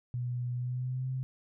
sine tone with pitch glide, 122.9 to 130.21 Hz, B2 to C3, -8 to -8 cents, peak -31 dBFS, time 0.14-1.23 s, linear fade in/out 0 ms, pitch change +100 cents, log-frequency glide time 0.55-1.09 s, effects none

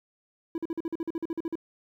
triangle tone bursts, 329.6 Hz, E4, in tune, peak -26 dBFS, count 14, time 0.55-1.555 s, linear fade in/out 2 ms, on 30 ms, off 45 ms, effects 11-bit

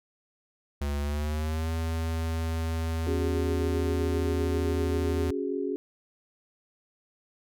square tone with pitch glide, 71.8 to 81.53 Hz, D2 to E2, -39 to -19 cents, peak -28 dBFS, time 0.81-5.31 s, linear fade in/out 5 ms, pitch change +220 cents, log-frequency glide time 1-1.71 s
sine chord, C# suspended fourth, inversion none, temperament equal, 277.2 / 370 / 415.3 Hz, C#4 / F#4 / G#4, 0 / 0 / 0 cents, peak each -32 dBFS, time 3.07-5.76 s, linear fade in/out 0 ms
effects none

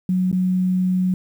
sine tone with dropouts, 184 Hz, F#3, 9 cents flat, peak -16 dBFS, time 0.09-1.14 s, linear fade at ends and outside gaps 2 ms, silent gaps 0.315-0.327 s, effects 8-bit

